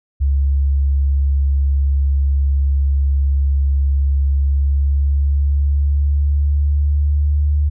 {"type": "tone with pitch glide", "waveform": "sine", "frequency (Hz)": [69.3, 73.42], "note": ["C#2", "D2"], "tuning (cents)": [0, 0], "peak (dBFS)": -12, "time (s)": [0.2, 7.7], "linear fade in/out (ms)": 20, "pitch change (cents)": 100, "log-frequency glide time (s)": [4.25, 7.56], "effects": []}